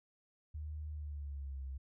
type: tone with pitch glide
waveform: sine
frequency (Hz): 76.1 to 66.63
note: D#2 to C2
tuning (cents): -38 to +32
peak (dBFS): -40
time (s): 0.54-1.78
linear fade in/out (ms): 10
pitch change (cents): -230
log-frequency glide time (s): 0.91-1.64
effects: none